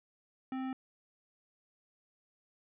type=tone with hard clipping; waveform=sine; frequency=261.6 Hz; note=C4; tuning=in tune; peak=-37 dBFS; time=0.52-0.73 s; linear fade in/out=2 ms; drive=15 dB; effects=resampled to 8000 Hz